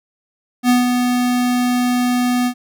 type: tone with ADSR envelope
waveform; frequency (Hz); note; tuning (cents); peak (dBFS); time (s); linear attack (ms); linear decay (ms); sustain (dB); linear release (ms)
square; 246.9; B3; 0; -10; 0.63-2.54; 61; 160; -5; 74
effects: none